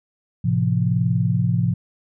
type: chord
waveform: sine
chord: F major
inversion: first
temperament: equal with one note detuned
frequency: 110 / 130.81 / 172.51 Hz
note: A2 / C3 / F3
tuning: 0 / 0 / -21 cents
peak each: -21 dBFS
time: 0.44-1.74 s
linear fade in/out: 10 ms
effects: none